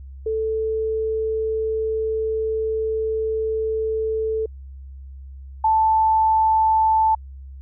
sine tone pair in turn, 440 / 880 Hz, A4 / A5, 0 / 0 cents, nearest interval octave, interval 1200 cents, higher second, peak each -20 / -14 dBFS, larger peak second, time 0.26-4.46 / 5.64-7.15 s, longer first, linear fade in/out 5 ms, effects added 67 Hz sine -35 dBFS peak until 7.61 s

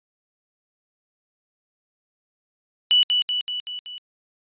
sine tone with echo, 2960 Hz, F#7, in tune, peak -13 dBFS, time 2.91-3.03 s, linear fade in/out 0 ms, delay 190 ms, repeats 5, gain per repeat -4 dB, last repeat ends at 3.98 s, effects resampled to 8000 Hz

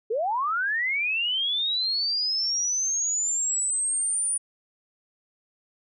sine linear sweep, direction up, 411.3 to 9510 Hz, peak -23 dBFS, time 0.1-4.38 s, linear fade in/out 10 ms, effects none

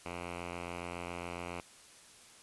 5% pulse tone with low-pass filter, 87.2 Hz, F2, 2 cents flat, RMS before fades -42 dBFS, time 0.05-1.61 s, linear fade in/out 10 ms, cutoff 2400 Hz, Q 2.2, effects white hiss -57 dBFS RMS until 2.42 s + resampled to 24000 Hz

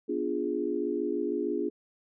sine chord, B diminished seventh, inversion none, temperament equal, 246.9 / 293.7 / 349.2 / 415.3 Hz, B3 / D4 / F4 / Ab4, 0 / 0 / 0 / 0 cents, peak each -36 / -33 / -32 / -32 dBFS, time 0.08-1.7 s, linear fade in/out 20 ms, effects none

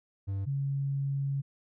triangle / sine tone pair in turn, 98 / 138.59 Hz, G2 / C#3, 0 / 0 cents, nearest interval tritone, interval 600 cents, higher second, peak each -28 dBFS, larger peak neither, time 0.27-0.46 / 0.46-1.42 s, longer second, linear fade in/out 20 ms, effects none

